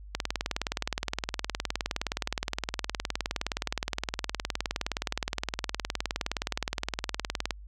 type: click train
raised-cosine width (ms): 0.2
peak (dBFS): -11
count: 143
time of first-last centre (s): 0.15-7.508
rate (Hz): 19.3
effects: added 50 Hz sine -43 dBFS peak until 7.67 s